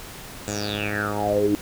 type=tone with low-pass filter sweep; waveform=10% pulse; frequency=103.83 Hz; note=G#2; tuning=in tune; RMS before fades=-24 dBFS; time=0.48-1.55 s; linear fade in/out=0 ms; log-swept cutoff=7600 to 300 Hz; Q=9.4; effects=pink hiss -39 dBFS RMS until 1.61 s